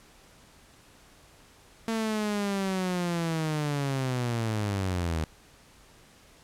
sawtooth linear sweep, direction down, 227.2 to 77.4 Hz, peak -23 dBFS, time 1.88-5.24 s, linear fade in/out 0 ms, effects pink hiss -56 dBFS RMS until 6.43 s + low-pass 11000 Hz 12 dB/octave

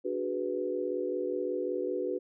sine chord, G# half-diminished seventh, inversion second, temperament equal, 293.7 / 370 / 415.3 / 493.9 Hz, D4 / F#4 / G#4 / B4, 0 / 0 / 0 / 0 cents, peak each -38 / -33 / -38 / -34 dBFS, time 0.04-2.19 s, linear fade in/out 20 ms, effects none

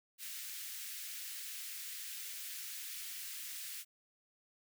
white high-pass noise, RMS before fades -45 dBFS, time 0.18-3.85 s, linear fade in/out 50 ms, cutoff 1700 Hz, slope 24 dB/octave, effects none

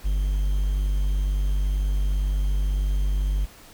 triangle tone with quantisation, 49 Hz, G1, in tune, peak -18 dBFS, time 0.04-3.46 s, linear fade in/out 20 ms, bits 8, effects pink hiss -48 dBFS RMS until 3.73 s

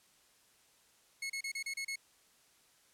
sawtooth tone bursts, 2182 Hz, C#7, 28 cents flat, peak -33 dBFS, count 7, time 1.22-1.958 s, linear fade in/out 5 ms, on 78 ms, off 32 ms, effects white hiss -67 dBFS RMS until 2.93 s + low-pass 11000 Hz 12 dB/octave

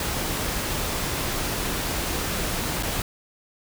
pink noise with dropouts, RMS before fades -27 dBFS, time 0-3.02 s, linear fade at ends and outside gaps 2 ms, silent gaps 2.827-2.832 s, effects none

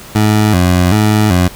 20% pulse tone with vibrato, 97.8 Hz, G2, 4 cents flat, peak -3 dBFS, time 0.15-1.48 s, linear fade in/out 5 ms, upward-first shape square, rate 1.3 Hz, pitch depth 150 cents each way, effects pink hiss -33 dBFS RMS until 1.55 s

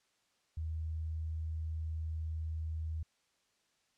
sine tone, 79.6 Hz, D#2, 40 cents sharp, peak -35 dBFS, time 0.57-3.03 s, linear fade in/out 5 ms, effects white hiss -75 dBFS RMS until 3.97 s + low-pass 7000 Hz 12 dB/octave

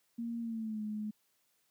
sine tone with pitch glide, 233.1 to 212.5 Hz, A#3 to G#3, 0 to +40 cents, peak -35 dBFS, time 0.18-1.11 s, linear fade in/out 10 ms, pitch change -160 cents, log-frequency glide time 0.4-0.82 s, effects white hiss -75 dBFS RMS until 1.7 s + high-pass 100 Hz 12 dB/octave

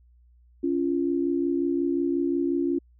sine tone pair together, 279 / 344.6 Hz, C#4 / F4, +11 / -23 cents, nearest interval major third, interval 366 cents, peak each -25 dBFS, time 0.63-2.79 s, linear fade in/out 10 ms, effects added 60 Hz sine -54 dBFS peak until 2.99 s

